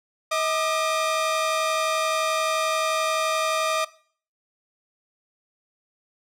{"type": "tone pair together", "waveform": "sawtooth", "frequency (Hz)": [637, 1202.5], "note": ["D#5", "D6"], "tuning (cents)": [41, 41], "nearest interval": "major seventh", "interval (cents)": 1100, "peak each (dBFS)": -21, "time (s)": [0.31, 3.85], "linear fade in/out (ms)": 10, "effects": ["noise-tail reverb RT60 0.5 s tail -19 dB re dry", "low-pass 10000 Hz 12 dB/octave"]}